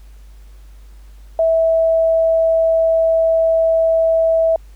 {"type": "tone", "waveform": "sine", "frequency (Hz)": 653, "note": "E5", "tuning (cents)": -17, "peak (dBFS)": -11, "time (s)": [1.39, 4.56], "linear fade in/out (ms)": 2, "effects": ["added 50 Hz sine -37 dBFS peak until 4.75 s", "pink hiss -55 dBFS RMS until 4.75 s"]}